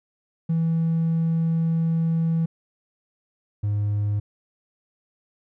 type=tone pair in turn; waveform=triangle; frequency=164.1 / 103.38 Hz; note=E3 / G#2; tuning=-8 / -7 cents; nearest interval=minor sixth; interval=799 cents; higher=first; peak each=-16 / -18 dBFS; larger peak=first; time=0.49-2.46 / 3.63-4.2 s; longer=first; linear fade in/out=10 ms; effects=tanh soft clip ceiling -15 dBFS